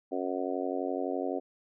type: harmonic tone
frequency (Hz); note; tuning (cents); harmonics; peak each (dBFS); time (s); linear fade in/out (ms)
91.8; F#2; -13; 3 / 4 / 5 / 6 / 7 / 8; -35 / -36 / -37 / -38 / -38 / -39; 0.11-1.4; 20
effects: none